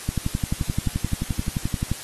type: click train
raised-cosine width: 5 ms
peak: -10 dBFS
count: 22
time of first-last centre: 0.09-1.916 s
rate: 11.5 Hz
effects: white hiss -37 dBFS RMS until 2.03 s + AAC 32 kbps